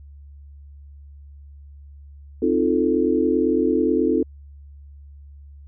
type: chord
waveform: sine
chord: F dominant seventh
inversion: second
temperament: equal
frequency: 261.6 / 311.1 / 349.2 / 440 Hz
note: C4 / Eb4 / F4 / A4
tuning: 0 / 0 / 0 / 0 cents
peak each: -22 dBFS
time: 2.42-4.23 s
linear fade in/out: 5 ms
effects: added 71 Hz sine -40 dBFS peak until 5.67 s